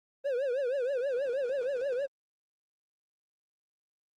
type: tone with vibrato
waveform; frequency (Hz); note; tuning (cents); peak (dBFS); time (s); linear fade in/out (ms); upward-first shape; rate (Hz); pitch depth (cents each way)
triangle; 523.3; C5; 0; -26; 0.24-2.07; 20; triangle; 6.3; 190
effects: Opus 24 kbps